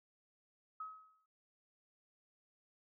sine tone with exponential decay, 1276 Hz, D#6, 43 cents sharp, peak -40 dBFS, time 0.8-1.26 s, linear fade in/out 5 ms, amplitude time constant 100 ms, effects none

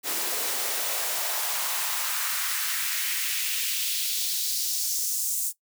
white noise with high-pass filter sweep, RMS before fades -28 dBFS, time 0.03-5.53 s, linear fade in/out 50 ms, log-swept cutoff 320 to 8000 Hz, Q 1.7, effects noise-tail reverb RT60 0.1 s tail -17 dB re dry

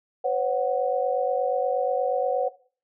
sine chord, B suspended second, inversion none, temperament equal with one note detuned, 506 / 554.4 / 740 Hz, B4 / C#5 / F#5, +42 / 0 / 0 cents, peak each -26 dBFS, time 0.24-2.49 s, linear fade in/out 10 ms, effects noise-tail reverb RT60 0.4 s tail -17 dB re dry

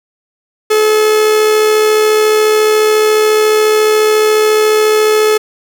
45% pulse tone with amplitude modulation, 430 Hz, A4, 40 cents flat, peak -6 dBFS, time 0.7-5.38 s, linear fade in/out 10 ms, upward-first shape sine, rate 74.2 Hz, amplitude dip 30%, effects none

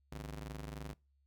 sawtooth ring-modulated tone, 104.2 Hz, G#2, 6 cents sharp, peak -36 dBFS, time 0.12-0.94 s, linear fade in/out 5 ms, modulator 40.6 Hz, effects noise-tail reverb RT60 0.3 s tail -25 dB re dry + added 69 Hz sine -70 dBFS peak until 1.26 s

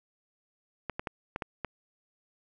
clicks, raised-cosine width 0.5 ms, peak -18 dBFS, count 6, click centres 0.897 / 0.995 / 1.072 / 1.361 / 1.422 / 1.647 s, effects none

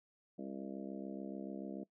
harmonic tone with a mistuned harmonic, 66.9 Hz, C2, 39 cents sharp, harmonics 3 / 4 / 5 / 6 / 7 / 8 / 9 / 10, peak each -46 / -47 / -48 / -55 / -53 / -61 / -53 / -57 dBFS, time 0.38-1.84 s, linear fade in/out 10 ms, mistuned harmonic 8, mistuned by +19 cents, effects noise-tail reverb RT60 0.1 s tail -20 dB re dry

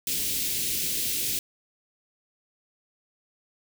white band-stop noise, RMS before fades -28 dBFS, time 0.07-1.39 s, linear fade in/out 2 ms, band 420 to 2400 Hz, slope 24 dB/octave, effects none

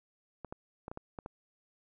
clicks, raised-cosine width 1 ms, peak -27 dBFS, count 7, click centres 0.447 / 0.525 / 0.881 / 0.915 / 0.974 / 1.188 / 1.261 s, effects none

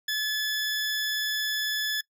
20% pulse tone, 1722 Hz, A6, 38 cents flat, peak -21 dBFS, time 0.08-2.01 s, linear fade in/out 5 ms, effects noise-tail reverb RT60 0.1 s tail -23 dB re dry

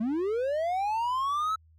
triangle linear sweep, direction up, 207.7 to 1318.5 Hz, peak -24 dBFS, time 0-1.56 s, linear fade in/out 10 ms, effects added 80 Hz sine -56 dBFS peak until 1.78 s

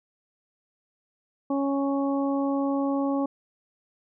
harmonic tone, 277.2 Hz, C#4, in tune, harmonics 1 / 2 / 3 / 4, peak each -24 / -30 / -34 / -36 dBFS, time 1.5-3.26 s, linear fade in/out 5 ms, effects none

